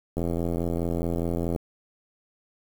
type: click train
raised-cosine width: 2 ms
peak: -15 dBFS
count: 119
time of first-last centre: 0.17-1.562 s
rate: 84.8 Hz
effects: 7-bit